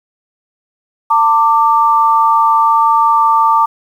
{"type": "tone pair together", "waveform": "sine", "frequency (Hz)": [900.4, 1174.7], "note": ["A5", "D6"], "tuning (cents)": [40, 0], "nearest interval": "perfect fourth", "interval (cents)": 460, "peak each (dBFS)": -10, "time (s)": [1.1, 3.66], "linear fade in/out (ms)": 10, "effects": ["7-bit"]}